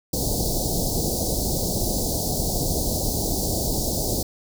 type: band-stop noise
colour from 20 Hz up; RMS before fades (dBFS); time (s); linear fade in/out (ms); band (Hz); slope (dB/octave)
pink; -24; 0.13-4.23; 5; 760 to 4300; 48
effects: none